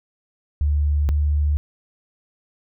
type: tone pair in turn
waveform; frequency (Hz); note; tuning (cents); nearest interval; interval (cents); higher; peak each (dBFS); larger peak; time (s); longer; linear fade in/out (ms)
sine; 73.42 / 73.8; D2 / D2; 0 / +9; unison; 9; second; -16; neither; 0.61-1.09 / 1.09-1.57; neither; 0
effects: none